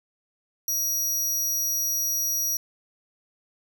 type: tone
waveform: sawtooth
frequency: 5760 Hz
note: F#8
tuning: 47 cents flat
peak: -21 dBFS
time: 0.68-2.57 s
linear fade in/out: 2 ms
effects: none